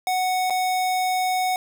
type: tone with dropouts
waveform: square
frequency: 740 Hz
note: F#5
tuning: in tune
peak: -21 dBFS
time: 0.07-1.56 s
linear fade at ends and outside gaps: 1 ms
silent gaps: 0.499-0.505 s
effects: none